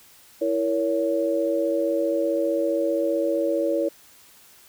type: chord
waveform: sine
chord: A# diminished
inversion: second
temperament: equal with one note detuned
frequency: 329.6 / 466.2 / 561.5 Hz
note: E4 / A#4 / C#5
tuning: 0 / 0 / +22 cents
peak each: -25 / -27 / -23 dBFS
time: 0.41-3.89 s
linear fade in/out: 10 ms
effects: white hiss -52 dBFS RMS until 4.68 s